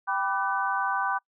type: chord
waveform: sine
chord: G major seventh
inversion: none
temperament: equal with one note detuned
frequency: 784 / 987.8 / 1174.7 / 1511.9 Hz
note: G5 / B5 / D6 / F#6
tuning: 0 / 0 / 0 / +37 cents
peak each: -30 dBFS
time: 0.07-1.19 s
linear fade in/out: 20 ms
effects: noise-tail reverb RT60 0.1 s tail -26 dB re dry